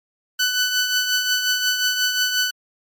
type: tone with tremolo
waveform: 15% pulse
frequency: 1496 Hz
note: F#6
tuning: 19 cents sharp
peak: -9 dBFS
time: 0.39-2.51 s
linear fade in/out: 10 ms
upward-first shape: triangle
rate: 5.6 Hz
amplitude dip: 55%
effects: MP3 64 kbps